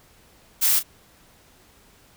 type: noise with echo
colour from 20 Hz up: blue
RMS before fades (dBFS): -19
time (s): 0.61-0.8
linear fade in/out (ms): 20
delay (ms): 33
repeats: 1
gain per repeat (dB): -12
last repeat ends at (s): 0.833
effects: pink hiss -55 dBFS RMS until 2.16 s